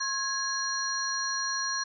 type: tone cluster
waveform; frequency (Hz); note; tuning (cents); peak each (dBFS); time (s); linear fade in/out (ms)
sine; 1074 / 1657 / 4218 / 5740; C6 / G#6 / C8 / F8; +45 / -4 / +13 / +47; -35 / -33 / -34 / -33; 0-1.84; 10
effects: none